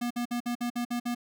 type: tone bursts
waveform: square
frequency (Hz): 240.7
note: B3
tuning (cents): -44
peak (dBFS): -29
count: 8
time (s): 0.01-1.149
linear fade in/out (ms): 10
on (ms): 96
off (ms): 53
effects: none